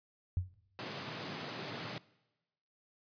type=tone with exponential decay; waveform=sine; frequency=90.6 Hz; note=F#2; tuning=36 cents flat; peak=-26 dBFS; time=0.37-0.54 s; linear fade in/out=0 ms; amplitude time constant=36 ms
type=high-pass noise; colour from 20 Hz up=pink; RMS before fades=-42 dBFS; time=0.79-1.98 s; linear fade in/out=0 ms; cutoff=110 Hz; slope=48 dB/octave
effects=noise-tail reverb RT60 1.0 s tail -21 dB re dry + resampled to 11025 Hz